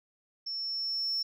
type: tone with level ramp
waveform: sine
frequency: 5400 Hz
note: E8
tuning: 41 cents sharp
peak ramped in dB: -33 to -26 dBFS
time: 0.46-1.23 s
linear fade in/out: 10 ms
effects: tanh soft clip ceiling -26 dBFS